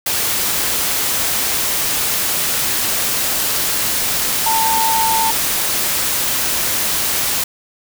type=tone in noise; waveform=sine; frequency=897 Hz; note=A5; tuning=33 cents sharp; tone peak=-15 dBFS; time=4.46-5.31 s; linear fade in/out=5 ms; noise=white; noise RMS=-18 dBFS; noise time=0.06-7.44 s; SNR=0 dB; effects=none